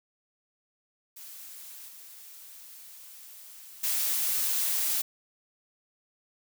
blue noise with level steps, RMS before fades -45 / -48 / -28 dBFS, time 1.16-5.02 s, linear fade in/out 10 ms, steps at 1.88 / 3.83 s, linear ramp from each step 10 ms, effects none

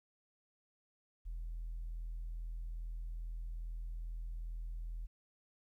sine tone, 41.2 Hz, E1, in tune, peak -38 dBFS, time 1.25-5.07 s, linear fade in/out 20 ms, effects tanh soft clip ceiling -37 dBFS + 13-bit

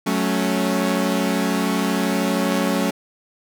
sawtooth chord, F# minor, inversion none, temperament equal with one note detuned, 185 / 217.9 / 277.2 Hz, F#3 / A3 / C#4, 0 / -17 / 0 cents, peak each -19 dBFS, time 0.06-2.91 s, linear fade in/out 10 ms, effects none

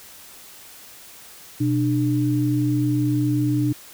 sine tone pair together, 125.12 / 298.8 Hz, B2 / D4, +23 / +30 cents, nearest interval octave + minor third, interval 1507 cents, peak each -21 / -20 dBFS, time 1.6-3.73 s, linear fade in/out 10 ms, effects white hiss -44 dBFS RMS until 3.93 s

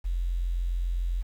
sine tone with quantisation, 43.65 Hz, F1, in tune, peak -25 dBFS, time 0.04-1.23 s, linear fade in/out 20 ms, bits 9, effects none

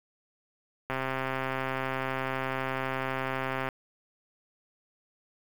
click train, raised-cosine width 0.5 ms, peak -16 dBFS, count 369, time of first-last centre 0.9-3.688 s, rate 132 Hz, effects 7-bit

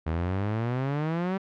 sawtooth exponential sweep, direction up, 77.78 to 196 Hz, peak -22 dBFS, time 0.06-1.38 s, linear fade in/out 10 ms, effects low-pass 2000 Hz 12 dB/octave

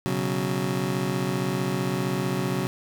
25% pulse chord, B suspended second, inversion none, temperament just, 123.47 / 138.9 / 185.21 Hz, B2 / C#3 / F#3, 0 / +4 / +2 cents, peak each -28 / -25 / -24 dBFS, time 0.06-2.67 s, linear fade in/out 0 ms, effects none

